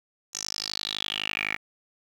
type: tone with band-pass filter sweep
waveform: 10% pulse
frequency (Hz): 51.91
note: G#1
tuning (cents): 0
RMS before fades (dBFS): -32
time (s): 0.33-1.57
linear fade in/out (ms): 20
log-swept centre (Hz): 6400 to 2100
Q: 7.4
effects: 9-bit